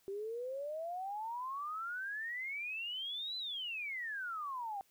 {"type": "exponential two-way sweep", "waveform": "sine", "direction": "up then down", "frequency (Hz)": [385.6, 4062, 769], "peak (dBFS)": -38, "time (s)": [0.08, 4.81], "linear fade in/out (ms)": 0, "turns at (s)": 3.37, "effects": ["white hiss -71 dBFS RMS until 4.9 s"]}